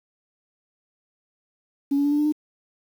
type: tone with pitch steps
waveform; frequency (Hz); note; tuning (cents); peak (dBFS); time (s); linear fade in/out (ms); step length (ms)
sine; 280 / 284.4 / 288.9 / 293.4 / 298 / 302.7; C#4 / C#4 / D4 / D4 / D4 / D#4; +18 / +45 / -28 / -2 / +25 / -48; -17; 1.91-2.324; 10; 69
effects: tanh soft clip ceiling -14 dBFS + 8-bit